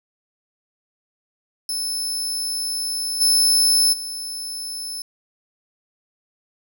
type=tone with level steps; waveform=25% pulse; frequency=5260 Hz; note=E8; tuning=5 cents flat; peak=-18 / -9 / -23 dBFS; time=1.69-5.02 s; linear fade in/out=2 ms; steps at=3.2 / 3.92 s; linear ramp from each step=20 ms; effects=none